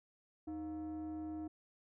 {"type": "tone with frequency modulation", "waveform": "sine", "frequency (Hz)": 311.1, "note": "D#4", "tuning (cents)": 0, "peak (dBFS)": -38, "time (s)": [0.47, 1.48], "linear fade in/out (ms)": 10, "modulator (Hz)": 392, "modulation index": 0.44, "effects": ["tanh soft clip ceiling -39 dBFS"]}